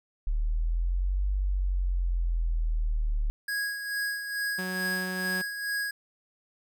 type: exponential two-way sweep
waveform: sine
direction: up then down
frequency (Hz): 36.71 to 48.87 to 36.71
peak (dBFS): -24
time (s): 0.27-3.3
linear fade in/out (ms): 0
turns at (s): 1.28
type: tone with tremolo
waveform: square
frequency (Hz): 1653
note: G#6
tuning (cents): -9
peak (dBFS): -28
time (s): 3.48-5.91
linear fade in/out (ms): 5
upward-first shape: sine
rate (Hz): 2.3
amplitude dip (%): 55
type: tone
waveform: sawtooth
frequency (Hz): 185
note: F#3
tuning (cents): 0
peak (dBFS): -29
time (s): 4.58-5.42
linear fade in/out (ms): 10
effects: none